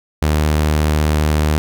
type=tone; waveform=sawtooth; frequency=76.2 Hz; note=D#2; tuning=36 cents flat; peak=-9 dBFS; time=0.22-1.58 s; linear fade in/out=0 ms; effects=none